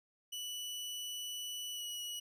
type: tone with pitch glide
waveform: sawtooth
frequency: 2960 to 2924 Hz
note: F#7 to F#7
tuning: 0 to -21 cents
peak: -37 dBFS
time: 0.32-2.2 s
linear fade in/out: 10 ms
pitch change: -21 cents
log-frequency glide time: 1.74-1.83 s
effects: none